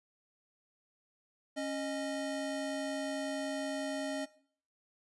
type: tone pair together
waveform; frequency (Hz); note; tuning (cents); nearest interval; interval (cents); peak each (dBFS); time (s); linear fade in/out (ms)
square; 275.4 / 619; C#4 / D#5; -11 / -9; octave + major second; 1402; -38 / -38; 1.56-4.26; 20
effects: noise-tail reverb RT60 0.5 s tail -18 dB re dry + resampled to 24000 Hz